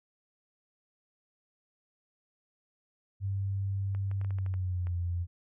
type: tone with pitch glide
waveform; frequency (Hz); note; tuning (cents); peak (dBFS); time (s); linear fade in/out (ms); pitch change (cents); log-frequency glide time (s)
sine; 98 to 87.31; G2 to F2; 0 to 0; -29; 3.2-5.27; 50; -200; 4.26-4.96
type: clicks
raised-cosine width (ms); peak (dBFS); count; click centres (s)
0.5; -34; 9; 3.949 / 4.114 / 4.214 / 4.247 / 4.307 / 4.386 / 4.463 / 4.54 / 4.87
effects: none